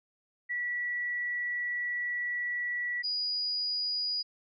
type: tone pair in turn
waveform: sine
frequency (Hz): 1946 / 4904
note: B6 / D#8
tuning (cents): -26 / -26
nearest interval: octave + major third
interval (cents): 1600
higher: second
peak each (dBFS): -30 / -29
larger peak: second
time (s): 0.49-3.03 / 3.03-4.23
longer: first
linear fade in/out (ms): 20
effects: none